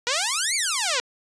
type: exponential two-way sweep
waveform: 5% pulse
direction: up then down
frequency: 466.2 to 2349 to 466.2 Hz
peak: -10 dBFS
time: 0.07-1 s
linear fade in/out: 0 ms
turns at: 0.55 s
effects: resampled to 22050 Hz